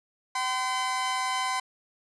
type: tone pair together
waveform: sawtooth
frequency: 766.4 / 1023 Hz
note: G5 / C6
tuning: -39 / -39 cents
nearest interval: perfect fourth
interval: 500 cents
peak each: -28 / -24 dBFS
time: 0.35-1.6 s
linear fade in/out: 5 ms
effects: resampled to 22050 Hz